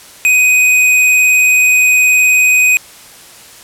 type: tone with vibrato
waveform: square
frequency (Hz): 2502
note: D#7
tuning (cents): +9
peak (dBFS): -7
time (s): 0.25-2.77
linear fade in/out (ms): 0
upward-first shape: sine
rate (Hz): 19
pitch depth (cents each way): 9
effects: white hiss -37 dBFS RMS until 3.63 s + low-pass 12000 Hz 12 dB/octave